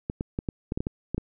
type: clicks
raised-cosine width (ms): 3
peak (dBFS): -15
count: 10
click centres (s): 0.099 / 0.209 / 0.389 / 0.488 / 0.721 / 0.775 / 0.805 / 0.869 / 1.146 / 1.18
effects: none